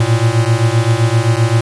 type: beating tone pair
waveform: square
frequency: 111.1 / 118.8 Hz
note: A2 / A#2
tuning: +17 / +33 cents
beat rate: 7.7 Hz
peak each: -14 dBFS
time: 0-1.61 s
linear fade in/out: 5 ms
effects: resampled to 24000 Hz